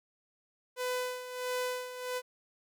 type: tone with tremolo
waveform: sawtooth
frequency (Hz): 501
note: B4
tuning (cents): +25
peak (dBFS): -27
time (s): 0.76-2.22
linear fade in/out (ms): 50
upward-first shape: sine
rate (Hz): 1.5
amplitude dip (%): 70
effects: none